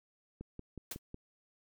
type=click train; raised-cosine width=3 ms; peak=-31 dBFS; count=5; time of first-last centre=0.41-1.144 s; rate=5.45 Hz
type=noise with exponential decay; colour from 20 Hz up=white; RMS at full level=-34 dBFS; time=0.91-0.99 s; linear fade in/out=5 ms; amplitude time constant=16 ms
effects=none